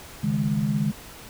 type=chord; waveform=sine; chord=C# suspended second; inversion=none; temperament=equal; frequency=138.59 / 155.56 / 207.7 Hz; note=C#3 / D#3 / G#3; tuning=0 / 0 / 0 cents; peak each=-27 / -26 / -24 dBFS; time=0.23-0.92 s; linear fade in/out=10 ms; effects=pink hiss -43 dBFS RMS until 1.29 s